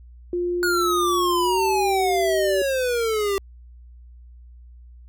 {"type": "tone with pitch glide", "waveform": "sine", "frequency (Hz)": [352.5, 384.4], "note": ["F4", "G4"], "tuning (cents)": [16, -34], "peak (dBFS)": -21, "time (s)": [0.33, 2.62], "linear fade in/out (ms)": 2, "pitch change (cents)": 150, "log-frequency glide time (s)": [1.42, 1.61]}
{"type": "exponential sweep", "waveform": "square", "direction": "down", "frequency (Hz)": [1459, 388.5], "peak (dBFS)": -21, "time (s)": [0.63, 3.38], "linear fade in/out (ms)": 0}
{"effects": ["added 60 Hz sine -42 dBFS peak until 5.08 s"]}